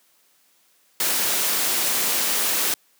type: noise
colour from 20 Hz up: white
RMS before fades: -22 dBFS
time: 1-2.74 s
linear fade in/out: 2 ms
effects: white hiss -61 dBFS RMS until 2.99 s + high-pass 200 Hz 12 dB/octave